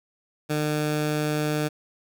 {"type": "tone", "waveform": "15% pulse", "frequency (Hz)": 151.1, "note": "D3", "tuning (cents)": 50, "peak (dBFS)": -17, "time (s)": [0.49, 1.69], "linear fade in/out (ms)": 20, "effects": ["9-bit"]}